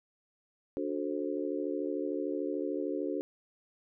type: chord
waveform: sine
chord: D dominant seventh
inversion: none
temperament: just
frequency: 293.7 / 367.1 / 440.5 / 528.6 Hz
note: D4 / F#4 / A4 / C5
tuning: 0 / -14 / +2 / +18 cents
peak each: -35 / -36 / -38 / -39 dBFS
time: 0.77-3.21 s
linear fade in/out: 0 ms
effects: none